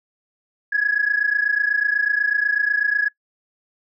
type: tone pair together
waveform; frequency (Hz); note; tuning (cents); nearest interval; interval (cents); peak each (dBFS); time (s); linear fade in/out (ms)
sine; 1663 / 1691.1; G#6 / G#6; +2 / +31; unison; 29; -19; 0.72-3.09; 10
effects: noise-tail reverb RT60 0.1 s tail -22 dB re dry + tanh soft clip ceiling -9 dBFS